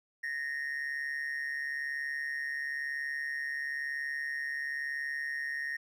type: tone with amplitude modulation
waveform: triangle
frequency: 1852 Hz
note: A#6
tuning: 12 cents flat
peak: -28 dBFS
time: 0.23-5.77 s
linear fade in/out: 10 ms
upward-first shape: sine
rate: 141 Hz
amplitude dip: 70%
effects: tanh soft clip ceiling -24 dBFS